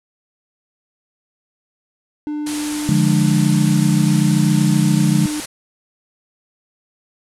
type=tone with pitch glide; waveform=triangle; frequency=298.7 to 301.3 Hz; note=D4 to D4; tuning=+29 to +44 cents; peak=-19 dBFS; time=2.27-5.4 s; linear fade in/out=0 ms; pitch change=+15 cents; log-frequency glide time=3.63-4.39 s
type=low-pass noise; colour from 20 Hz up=white; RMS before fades=-30 dBFS; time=2.46-5.46 s; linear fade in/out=10 ms; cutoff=11000 Hz; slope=48 dB/octave
type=chord; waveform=sine; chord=D diminished; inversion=none; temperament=equal; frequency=146.83 / 174.61 / 207.7 Hz; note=D3 / F3 / Ab3; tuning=0 / 0 / 0 cents; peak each=-16 / -17 / -17 dBFS; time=2.89-5.26 s; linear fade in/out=0 ms
effects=none